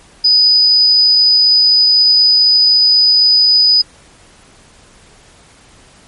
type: tone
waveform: sine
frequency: 4978 Hz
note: D#8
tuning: in tune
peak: -6 dBFS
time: 0.24-3.82 s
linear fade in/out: 10 ms
effects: pink hiss -44 dBFS RMS until 6.07 s + MP3 48 kbps